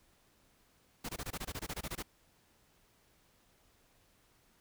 pink noise bursts, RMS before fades -40 dBFS, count 14, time 1.04-2.027 s, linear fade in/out 10 ms, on 51 ms, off 21 ms, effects pink hiss -69 dBFS RMS until 4.6 s

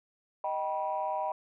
sine chord, Eb augmented, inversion none, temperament just, 622.3 / 777.8 / 972.3 Hz, Eb5 / G5 / B5, 0 / -14 / -27 cents, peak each -34 / -33 / -33 dBFS, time 0.44-1.32 s, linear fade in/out 2 ms, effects tanh soft clip ceiling -22 dBFS

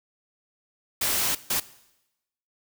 white noise bursts at uneven times, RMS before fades -25 dBFS, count 2, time 1.01-1.35 / 1.5-1.6 s, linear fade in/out 5 ms, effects noise-tail reverb RT60 0.9 s tail -18 dB re dry

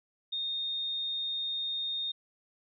sine tone, 3680 Hz, A#7, 23 cents flat, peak -31 dBFS, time 0.32-2.12 s, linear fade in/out 10 ms, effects none

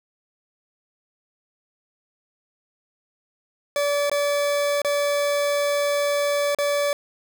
40% pulse tone with dropouts, 576 Hz, D5, 34 cents flat, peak -19 dBFS, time 3.76-6.93 s, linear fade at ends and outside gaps 1 ms, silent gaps 4.097-4.115 / 4.818-4.847 / 6.548-6.586 s, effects none

